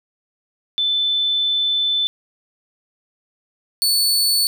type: tone pair in turn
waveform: sine / sawtooth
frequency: 3520 / 4455 Hz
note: A7 / C#8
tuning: 0 / +8 cents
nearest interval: major third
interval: 408 cents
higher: second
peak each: -16 / -12 dBFS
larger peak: second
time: 0.78-2.07 / 3.82-4.47 s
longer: first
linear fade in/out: 0 ms
effects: none